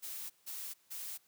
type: noise bursts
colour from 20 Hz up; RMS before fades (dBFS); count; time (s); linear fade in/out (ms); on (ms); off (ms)
blue; -43; 3; 0.02-1.18; 20; 280; 160
effects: white hiss -70 dBFS RMS until 1.27 s + high-pass 100 Hz 12 dB/octave